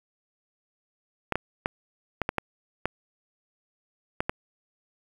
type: clicks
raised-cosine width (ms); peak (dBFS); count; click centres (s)
0.5; -10; 9; 1.323 / 1.356 / 1.659 / 2.217 / 2.291 / 2.383 / 2.856 / 4.205 / 4.295
effects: 7-bit